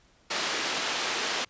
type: band-pass noise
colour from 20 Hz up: white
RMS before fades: -30 dBFS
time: 0.3-1.45 s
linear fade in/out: 10 ms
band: 270 to 4300 Hz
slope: 12 dB/octave
effects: pink hiss -62 dBFS RMS until 1.49 s + resampled to 16000 Hz